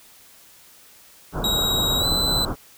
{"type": "low-pass noise", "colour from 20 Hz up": "pink", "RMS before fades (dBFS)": -26, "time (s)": [1.32, 2.56], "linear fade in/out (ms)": 50, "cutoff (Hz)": 1500, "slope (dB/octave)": 96}
{"type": "tone with pitch glide", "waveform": "40% pulse", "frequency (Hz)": [3821, 4018], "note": ["A#7", "B7"], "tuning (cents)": [42, 29], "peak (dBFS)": -19, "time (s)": [1.44, 2.45], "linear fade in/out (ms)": 2, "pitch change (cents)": 87, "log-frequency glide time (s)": [1.99, 2.06]}
{"effects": ["white hiss -50 dBFS RMS until 2.77 s"]}